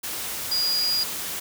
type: tone in noise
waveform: sine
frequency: 4862 Hz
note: D#8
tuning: 41 cents flat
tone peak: -21 dBFS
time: 0.51-1.04 s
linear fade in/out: 10 ms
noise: white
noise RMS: -31 dBFS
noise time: 0.03-1.4 s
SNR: +7 dB
effects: none